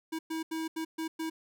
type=tone bursts at uneven times; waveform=square; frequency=321.7 Hz; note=E4; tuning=42 cents flat; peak=-33 dBFS; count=6; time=0.12-0.19 / 0.3-0.43 / 0.51-0.68 / 0.76-0.85 / 0.98-1.08 / 1.19-1.3 s; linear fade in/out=10 ms; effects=none